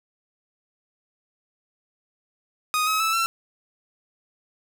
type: tone with pitch steps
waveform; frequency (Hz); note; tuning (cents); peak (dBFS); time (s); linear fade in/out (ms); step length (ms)
sawtooth; 1244 / 1277.5 / 1311.9 / 1347.2; D#6 / D#6 / E6 / E6; -1 / +45 / -9 / +37; -17; 2.74-3.26; 0; 130
effects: 8-bit